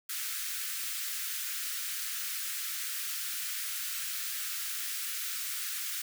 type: high-pass noise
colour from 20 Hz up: white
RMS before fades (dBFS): -36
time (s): 0.09-6.02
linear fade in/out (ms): 5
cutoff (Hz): 1300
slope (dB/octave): 48
effects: none